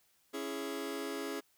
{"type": "chord", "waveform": "sawtooth", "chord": "C# minor", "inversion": "none", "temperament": "just", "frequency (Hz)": [277.2, 332.6, 415.8], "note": ["C#4", "E4", "G#4"], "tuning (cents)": [0, 16, 2], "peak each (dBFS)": [-37, -39, -36], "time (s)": [0.33, 1.41], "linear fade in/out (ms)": 20, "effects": ["white hiss -71 dBFS RMS until 1.57 s"]}